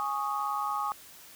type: chord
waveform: sine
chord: Ab suspended fourth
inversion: none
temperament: just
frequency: 830.6 / 1107.5 / 1245.9 Hz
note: Ab5 / Db6 / Eb6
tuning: 0 / -2 / +2 cents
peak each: -33 dBFS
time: 0-0.92 s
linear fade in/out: 0 ms
effects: white hiss -51 dBFS RMS until 1.35 s